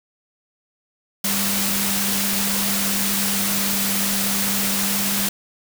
sine tone in noise, 198.7 Hz, G3, 24 cents sharp, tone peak -26 dBFS, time 1.24-5.29 s, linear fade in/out 5 ms, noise white, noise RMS -22 dBFS, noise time 1.24-5.29 s, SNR -7 dB, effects none

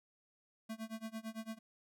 square tone with tremolo, 222.3 Hz, A3, 18 cents sharp, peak -40 dBFS, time 0.69-1.59 s, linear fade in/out 10 ms, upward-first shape sine, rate 8.9 Hz, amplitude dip 95%, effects none

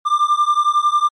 triangle beating tone pair, 1187 / 1198 Hz, D6 / D6, +18 / +34 cents, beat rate 11 Hz, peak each -14 dBFS, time 0.05-1.09 s, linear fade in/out 20 ms, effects MP3 48 kbps

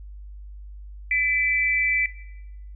sine tone pair together, 2000 / 2327 Hz, B6 / D7, +21 / -17 cents, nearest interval minor third, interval 262 cents, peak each -22 dBFS, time 1.11-2.06 s, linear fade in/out 2 ms, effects noise-tail reverb RT60 1.0 s tail -18 dB re dry + added 50 Hz sine -37 dBFS peak until 2.75 s

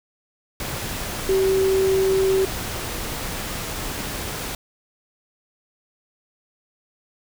sine tone in noise, 383.2 Hz, G4, 39 cents flat, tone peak -16 dBFS, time 1.29-2.45 s, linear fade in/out 2 ms, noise pink, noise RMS -29 dBFS, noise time 0.6-4.55 s, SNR +10 dB, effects none

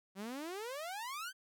sawtooth exponential sweep, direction up, 185.7 to 1600 Hz, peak -37 dBFS, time 0.15-1.33 s, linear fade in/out 50 ms, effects none

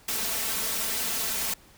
white noise with comb filter, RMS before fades -29 dBFS, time 0.08-1.54 s, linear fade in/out 5 ms, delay 4.5 ms, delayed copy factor +0.75, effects pink hiss -55 dBFS RMS until 1.77 s

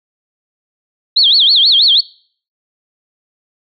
sine tone with vibrato, 3752 Hz, A#7, 11 cents sharp, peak -6 dBFS, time 1.16-2.01 s, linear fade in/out 10 ms, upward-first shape sine, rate 6.2 Hz, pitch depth 300 cents each way, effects noise-tail reverb RT60 0.5 s tail -22 dB re dry

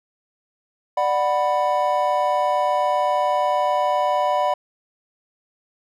triangle chord, B minor, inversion first, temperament just, 592.7 / 740.8 / 987.8 Hz, D5 / F#5 / B5, +16 / +2 / 0 cents, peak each -20 dBFS, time 0.97-4.54 s, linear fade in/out 5 ms, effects none

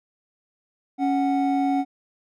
triangle tone pair together, 277.2 / 740 Hz, C#4 / F#5, 0 / 0 cents, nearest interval octave + perfect fourth, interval 1700 cents, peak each -19 / -22 dBFS, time 0.98-1.85 s, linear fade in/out 50 ms, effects none

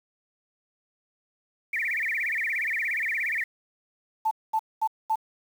sine tone with vibrato, 2056 Hz, C7, 31 cents flat, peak -25 dBFS, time 1.73-3.44 s, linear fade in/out 5 ms, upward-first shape sine, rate 17 Hz, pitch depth 260 cents each way
sine tone bursts, 880 Hz, A5, in tune, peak -21 dBFS, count 4, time 4.25-5.158 s, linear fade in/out 10 ms, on 62 ms, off 220 ms
effects 8-bit

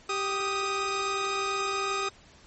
sawtooth tone pair together, 392 / 1244.5 Hz, G4 / D#6, 0 / 0 cents, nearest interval octave + minor sixth, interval 2000 cents, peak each -28 / -25 dBFS, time 0.09-2.09 s, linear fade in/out 5 ms, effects pink hiss -55 dBFS RMS until 2.46 s + MP3 32 kbps

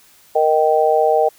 sine chord, Eb major, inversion second, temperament just, 466.7 / 622.3 / 777.8 Hz, Bb4 / Eb5 / G5, +2 / 0 / -14 cents, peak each -16 dBFS, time 0.35-1.29 s, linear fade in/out 10 ms, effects white hiss -50 dBFS RMS until 1.38 s

